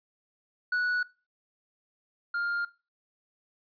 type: tone pair in turn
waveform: triangle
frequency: 1472 / 1404 Hz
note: F#6 / F6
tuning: -9 / +9 cents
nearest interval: minor second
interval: 82 cents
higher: first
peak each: -23 / -26 dBFS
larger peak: first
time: 0.72-1.03 / 2.34-2.65 s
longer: neither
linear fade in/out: 5 ms
effects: noise-tail reverb RT60 0.3 s tail -19 dB re dry + resampled to 11025 Hz